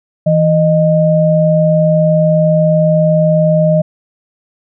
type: tone pair together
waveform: sine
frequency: 163.05 / 617 Hz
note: E3 / D#5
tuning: -19 / -15 cents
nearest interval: octave + major seventh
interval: 2304 cents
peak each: -10 dBFS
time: 0.26-3.82 s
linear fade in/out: 10 ms
effects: none